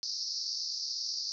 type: band-pass noise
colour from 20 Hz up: pink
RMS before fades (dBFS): -36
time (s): 0.03-1.32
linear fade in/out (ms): 0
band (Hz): 4400 to 5700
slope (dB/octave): 96
effects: none